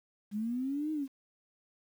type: linear two-way sweep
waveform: sine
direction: up then down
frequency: 200.6 to 315 to 260.4 Hz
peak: -31 dBFS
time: 0.31-1.08 s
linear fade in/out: 50 ms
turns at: 0.92 s
effects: 10-bit